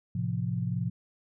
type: chord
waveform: sine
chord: F major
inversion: first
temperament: equal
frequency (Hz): 110 / 130.81 / 174.61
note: A2 / C3 / F3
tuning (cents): 0 / 0 / 0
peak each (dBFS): -32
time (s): 0.15-0.9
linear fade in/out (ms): 5
effects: none